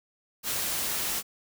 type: noise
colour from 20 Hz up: white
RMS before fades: -30 dBFS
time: 0.43-1.23 s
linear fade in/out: 50 ms
effects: none